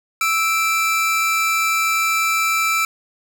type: tone pair together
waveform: 45% pulse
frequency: 1316.5 / 2349 Hz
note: E6 / D7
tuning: -3 / 0 cents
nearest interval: minor seventh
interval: 1003 cents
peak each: -19 dBFS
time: 0.21-2.85 s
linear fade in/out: 2 ms
effects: none